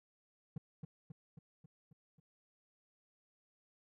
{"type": "tone with echo", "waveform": "triangle", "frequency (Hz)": 154.9, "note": "D#3", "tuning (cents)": -7, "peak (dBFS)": -36, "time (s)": [0.56, 0.58], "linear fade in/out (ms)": 5, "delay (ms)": 270, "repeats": 6, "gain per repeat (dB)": -4, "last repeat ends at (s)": 2.2, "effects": []}